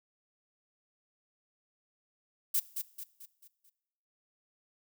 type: noise with echo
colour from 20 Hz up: violet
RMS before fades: -28 dBFS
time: 2.54-2.6 s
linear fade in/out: 10 ms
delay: 220 ms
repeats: 5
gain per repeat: -7 dB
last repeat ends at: 3.7 s
effects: noise-tail reverb RT60 1.0 s tail -20 dB re dry